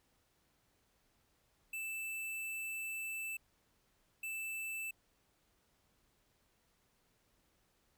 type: tone bursts at uneven times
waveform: square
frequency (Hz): 2645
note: E7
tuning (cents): +5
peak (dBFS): -40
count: 2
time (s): 1.73-3.37 / 4.23-4.91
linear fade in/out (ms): 5
effects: pink hiss -75 dBFS RMS until 7.97 s